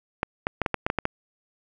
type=clicks; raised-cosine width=0.5 ms; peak=-8 dBFS; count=9; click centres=0.231 / 0.469 / 0.617 / 0.662 / 0.743 / 0.865 / 0.901 / 0.987 / 1.054 s; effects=none